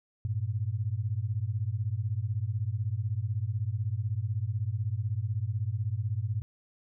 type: beating tone pair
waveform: sine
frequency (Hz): 98.9 / 114.9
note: G2 / A#2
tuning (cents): +16 / -25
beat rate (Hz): 16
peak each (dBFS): -31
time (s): 0.25-6.42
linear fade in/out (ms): 0
effects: none